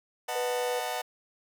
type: chord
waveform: sawtooth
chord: B dominant seventh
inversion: none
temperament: just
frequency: 493.9 / 617.4 / 740.8 / 889 Hz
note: B4 / D#5 / F#5 / A5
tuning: 0 / -14 / +2 / +18 cents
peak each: -34 / -34 / -30 / -33 dBFS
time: 0.28-1.02 s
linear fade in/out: 10 ms
type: tone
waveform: sine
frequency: 493.9 Hz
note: B4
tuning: in tune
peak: -27 dBFS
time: 0.35-0.8 s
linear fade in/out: 10 ms
effects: none